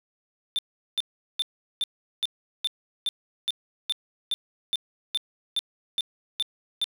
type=tone bursts; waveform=triangle; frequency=3563 Hz; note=A7; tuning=21 cents sharp; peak=-21 dBFS; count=16; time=0.56-6.842 s; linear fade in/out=0 ms; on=27 ms; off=390 ms; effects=none